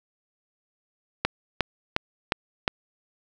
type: click train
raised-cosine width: 0.3 ms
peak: -5 dBFS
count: 5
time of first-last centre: 1.25-2.679 s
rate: 2.8 Hz
effects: none